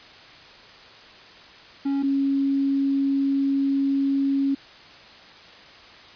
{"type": "tone pair in turn", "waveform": ["triangle", "sine"], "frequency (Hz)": [277.2, 275.3], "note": ["C#4", "C#4"], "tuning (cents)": [0, -12], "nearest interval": "unison", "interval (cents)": 12, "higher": "first", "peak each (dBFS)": -19, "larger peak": "neither", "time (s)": [[1.85, 2.03], [2.03, 4.55]], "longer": "second", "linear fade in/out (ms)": 10, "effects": ["white hiss -46 dBFS RMS until 6.15 s", "resampled to 11025 Hz"]}